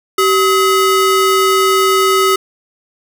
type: ring-modulated tone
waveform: square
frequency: 829 Hz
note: G#5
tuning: 3 cents flat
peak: -7 dBFS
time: 0.18-2.36 s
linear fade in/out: 5 ms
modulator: 445 Hz
effects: none